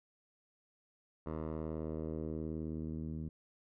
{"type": "tone with low-pass filter sweep", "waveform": "10% pulse", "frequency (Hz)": 78.9, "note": "D#2", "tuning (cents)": 25, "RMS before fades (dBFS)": -40, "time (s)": [1.26, 3.29], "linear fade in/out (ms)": 5, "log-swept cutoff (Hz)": [1000, 200], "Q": 1.3, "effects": []}